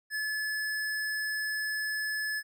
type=tone; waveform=square; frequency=1720 Hz; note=A6; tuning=40 cents flat; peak=-31 dBFS; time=0.1-2.43 s; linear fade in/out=50 ms; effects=none